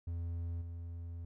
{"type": "tone with level steps", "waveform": "triangle", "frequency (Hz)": 84.9, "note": "F2", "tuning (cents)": -48, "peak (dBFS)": [-34, -39], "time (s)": [0.07, 1.25], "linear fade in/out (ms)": 5, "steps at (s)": 0.61, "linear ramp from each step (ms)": 10, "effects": []}